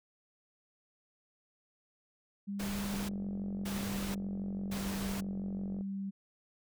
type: tone with pitch glide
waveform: sine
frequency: 200 to 195.77 Hz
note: G3 to G3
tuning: +35 to -2 cents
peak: -35 dBFS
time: 2.47-6.11 s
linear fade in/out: 20 ms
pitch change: -37 cents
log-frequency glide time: 2.83-5.18 s
type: noise bursts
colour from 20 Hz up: pink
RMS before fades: -41 dBFS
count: 3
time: 2.59-5.21 s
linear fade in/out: 10 ms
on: 500 ms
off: 560 ms
type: click train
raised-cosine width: 2 ms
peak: -33 dBFS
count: 133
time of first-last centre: 2.94-5.81 s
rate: 46 Hz
effects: none